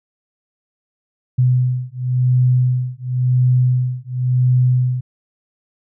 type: beating tone pair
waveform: sine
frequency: 125.6 / 126.54 Hz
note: B2 / B2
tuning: +30 / +43 cents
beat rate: 0.94 Hz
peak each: -16 dBFS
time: 1.38-5.01 s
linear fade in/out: 10 ms
effects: none